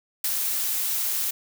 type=noise with ADSR envelope; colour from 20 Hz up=blue; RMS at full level=-24 dBFS; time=0.24-1.31 s; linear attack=4 ms; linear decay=41 ms; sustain=-2 dB; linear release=7 ms; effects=none